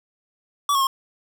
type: tone with pitch steps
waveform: square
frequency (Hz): 1147 / 1092 / 1072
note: D6 / C#6 / C6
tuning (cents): -41 / -26 / +42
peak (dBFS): -18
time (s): 0.69-0.87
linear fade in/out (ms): 2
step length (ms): 60
effects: none